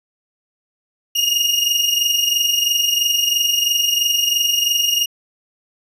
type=tone pair together; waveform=30% pulse; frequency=2841 / 2864 Hz; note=F7 / F7; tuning=+29 / +43 cents; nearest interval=unison; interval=14 cents; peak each=-15 dBFS; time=1.15-5.06 s; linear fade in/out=10 ms; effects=resampled to 32000 Hz